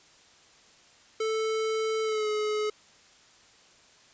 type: tone with pitch glide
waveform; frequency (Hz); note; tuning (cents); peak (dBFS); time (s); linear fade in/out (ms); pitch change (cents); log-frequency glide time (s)
square; 440 to 425; A4 to G#4; 0 to +40; -27; 1.2-2.7; 5; -60; 2.03-2.28
effects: white hiss -57 dBFS RMS until 4.13 s + resampled to 16000 Hz